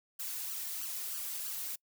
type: noise with flanger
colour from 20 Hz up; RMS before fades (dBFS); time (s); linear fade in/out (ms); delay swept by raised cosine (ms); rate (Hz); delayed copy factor
blue; -39; 0.19-1.76; 10; 0.66 to 2.86; 3.1; +0.7
effects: noise-tail reverb RT60 0.1 s tail -26 dB re dry